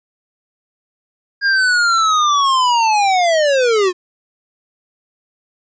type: linear sweep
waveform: square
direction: down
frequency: 1628 to 349.2 Hz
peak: -12 dBFS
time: 1.41-3.93 s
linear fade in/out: 50 ms
effects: resampled to 16000 Hz

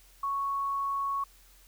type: tone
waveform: sine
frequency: 1108.7 Hz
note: C#6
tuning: in tune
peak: -28 dBFS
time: 0.23-1.24 s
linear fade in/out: 5 ms
effects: added 43 Hz sine -58 dBFS peak until 1.67 s + white hiss -60 dBFS RMS until 1.67 s

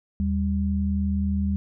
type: tone pair together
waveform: sine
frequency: 78.58 / 198 Hz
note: D#2 / G3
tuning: +18 / +18 cents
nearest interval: octave + major third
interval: 1600 cents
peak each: -24 dBFS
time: 0.2-1.56 s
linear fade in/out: 0 ms
effects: none

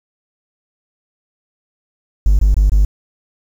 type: tone bursts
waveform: triangle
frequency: 50.1 Hz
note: G1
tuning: 38 cents sharp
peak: -5 dBFS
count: 4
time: 2.26-2.849 s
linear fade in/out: 0 ms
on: 130 ms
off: 23 ms
effects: tanh soft clip ceiling -2 dBFS + 7-bit

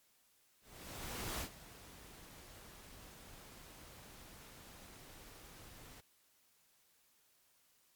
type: noise with ADSR envelope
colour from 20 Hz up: pink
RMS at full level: -40 dBFS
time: 0.61-6.01 s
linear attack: 800 ms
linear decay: 80 ms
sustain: -16 dB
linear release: 13 ms
effects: white hiss -72 dBFS RMS until 7.95 s + MP3 96 kbps

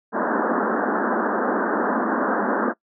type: band-pass noise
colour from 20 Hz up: pink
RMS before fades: -22 dBFS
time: 0.12-2.74 s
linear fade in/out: 50 ms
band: 200 to 1700 Hz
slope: 96 dB/octave
effects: noise-tail reverb RT60 0.1 s tail -22 dB re dry

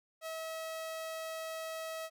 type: tone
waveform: sawtooth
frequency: 644 Hz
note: E5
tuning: 41 cents flat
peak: -35 dBFS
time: 0.21-2.1 s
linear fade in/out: 50 ms
effects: none

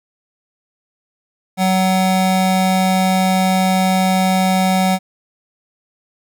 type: tone pair together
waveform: square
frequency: 187.5 / 750 Hz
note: F#3 / F#5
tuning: +23 / +23 cents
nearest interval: 2 octaves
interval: 2400 cents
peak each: -15 / -18 dBFS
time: 1.57-4.99 s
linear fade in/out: 50 ms
effects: none

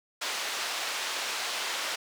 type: band-pass noise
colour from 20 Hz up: white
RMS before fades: -33 dBFS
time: 0.21-1.96 s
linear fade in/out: 10 ms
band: 540 to 4600 Hz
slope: 12 dB/octave
effects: none

